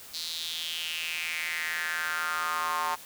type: tone with high-pass filter sweep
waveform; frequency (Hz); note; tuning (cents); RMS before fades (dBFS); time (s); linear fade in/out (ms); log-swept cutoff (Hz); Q
square; 82.1; E2; -6; -32; 0.13-2.96; 20; 4300 to 950; 4.8
effects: white hiss -47 dBFS RMS until 3.05 s